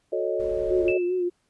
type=chord; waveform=sine; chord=D# half-diminished seventh; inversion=first; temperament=equal with one note detuned; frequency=365.7 / 440 / 554.4 / 622.3 Hz; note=F#4 / A4 / C#5 / D#5; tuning=-20 / 0 / 0 / 0 cents; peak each=-29 dBFS; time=0.12-0.98 s; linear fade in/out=10 ms
type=noise; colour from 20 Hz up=brown; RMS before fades=-40 dBFS; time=0.39-0.93 s; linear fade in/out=10 ms
type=tone with vibrato; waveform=sine; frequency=360 Hz; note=F#4; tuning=47 cents flat; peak=-22 dBFS; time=0.7-1.3 s; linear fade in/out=20 ms; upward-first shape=sine; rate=5 Hz; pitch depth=43 cents each way
type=tone with exponential decay; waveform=sine; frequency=2637 Hz; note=E7; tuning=in tune; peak=-25 dBFS; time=0.88-1.23 s; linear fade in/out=1 ms; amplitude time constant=74 ms
effects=pink hiss -70 dBFS RMS until 1.49 s + resampled to 24000 Hz